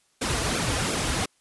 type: noise with flanger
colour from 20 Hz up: pink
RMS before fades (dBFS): -26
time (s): 0.21-1.26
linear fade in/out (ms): 10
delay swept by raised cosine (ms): 1 to 5.5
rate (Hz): 2.8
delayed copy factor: -0.95
effects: white hiss -66 dBFS RMS until 1.4 s + resampled to 24000 Hz